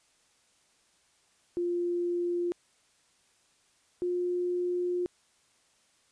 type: tone pair in turn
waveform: sine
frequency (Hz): 349.2 / 355.7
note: F4 / F4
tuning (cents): 0 / +32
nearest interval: unison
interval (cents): 32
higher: second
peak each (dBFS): -27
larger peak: neither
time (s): 1.57-2.52 / 4.02-5.06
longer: second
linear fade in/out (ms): 0
effects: white hiss -67 dBFS RMS until 6.11 s + resampled to 22050 Hz